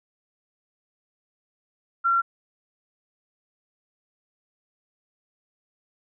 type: tone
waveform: sine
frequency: 1368 Hz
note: F6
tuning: 36 cents flat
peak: -18 dBFS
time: 2.04-2.22 s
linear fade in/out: 20 ms
effects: none